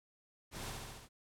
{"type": "noise with echo", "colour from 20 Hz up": "pink", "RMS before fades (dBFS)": -45, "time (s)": [0.51, 0.74], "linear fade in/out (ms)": 50, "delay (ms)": 70, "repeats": 5, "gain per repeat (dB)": -2, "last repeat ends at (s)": 1.09, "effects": ["low-pass 12000 Hz 12 dB/octave"]}